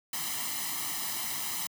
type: noise with comb filter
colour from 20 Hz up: white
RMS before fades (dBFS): -34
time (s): 0.13-1.67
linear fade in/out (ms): 2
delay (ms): 0.99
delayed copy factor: +0.8
effects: high-pass 150 Hz 12 dB/octave